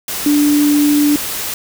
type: tone in noise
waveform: sine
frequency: 293.1 Hz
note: D4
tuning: 3 cents flat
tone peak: -9 dBFS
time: 0.26-1.16 s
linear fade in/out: 2 ms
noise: white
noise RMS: -22 dBFS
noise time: 0.08-1.54 s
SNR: +10 dB
effects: none